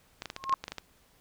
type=clicks; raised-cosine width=0.2 ms; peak=-19 dBFS; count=11; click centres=0.221 / 0.257 / 0.301 / 0.364 / 0.44 / 0.495 / 0.526 / 0.64 / 0.681 / 0.72 / 0.783 s
type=tone with exponential growth; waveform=sine; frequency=1074 Hz; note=C6; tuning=45 cents sharp; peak=-19 dBFS; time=0.36-0.54 s; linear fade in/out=1 ms; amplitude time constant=37 ms
effects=pink hiss -64 dBFS RMS until 1.2 s